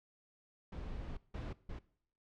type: noise bursts at uneven times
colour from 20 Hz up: brown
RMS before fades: -43 dBFS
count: 3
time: 0.72-1.17 / 1.34-1.53 / 1.69-1.79 s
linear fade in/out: 5 ms
effects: noise-tail reverb RT60 0.6 s tail -20 dB re dry + low-pass 4000 Hz 12 dB/octave